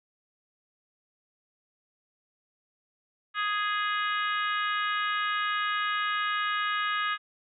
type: harmonic tone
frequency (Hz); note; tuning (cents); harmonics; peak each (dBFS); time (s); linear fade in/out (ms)
415.3; G#4; 0; 3 / 4 / 5 / 6 / 7 / 8 / 9; -29 / -31 / -37 / -41 / -37 / -43 / -42; 3.34-7.18; 50
effects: none